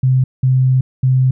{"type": "tone bursts at uneven times", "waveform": "sine", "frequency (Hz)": 129.7, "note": "C3", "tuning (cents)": -15, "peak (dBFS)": -9, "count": 3, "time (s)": [[0.03, 0.24], [0.43, 0.81], [1.03, 1.31]], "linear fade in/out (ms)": 5, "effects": []}